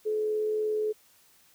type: tone with amplitude modulation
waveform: sine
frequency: 428.7 Hz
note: A4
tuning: 45 cents flat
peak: -24 dBFS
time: 0.05-0.93 s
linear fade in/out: 20 ms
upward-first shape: sine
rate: 83.1 Hz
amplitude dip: 30%
effects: white hiss -61 dBFS RMS until 1.54 s